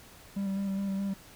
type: tone with vibrato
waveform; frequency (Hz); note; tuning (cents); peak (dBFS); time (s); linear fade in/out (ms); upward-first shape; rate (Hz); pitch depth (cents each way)
triangle; 196; G3; 0; -27; 0.36-1.14; 10; square; 4.8; 18
effects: pink hiss -53 dBFS RMS until 1.35 s